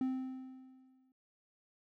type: tone with exponential decay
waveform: triangle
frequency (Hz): 260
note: C4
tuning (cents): -11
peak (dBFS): -28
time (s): 0.01-1.12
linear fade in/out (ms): 2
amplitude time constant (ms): 240
effects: none